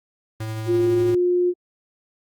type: tone with tremolo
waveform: square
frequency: 110 Hz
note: A2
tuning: in tune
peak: -26 dBFS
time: 0.4-1.15 s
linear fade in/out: 5 ms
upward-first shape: sine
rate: 12 Hz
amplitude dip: 25%
type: tone with pitch glide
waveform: sine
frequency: 350 to 356.3 Hz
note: F4 to F4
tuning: +4 to +35 cents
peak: -16 dBFS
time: 0.66-1.54 s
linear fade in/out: 50 ms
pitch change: +31 cents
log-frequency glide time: 0.78-1.07 s
effects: Opus 32 kbps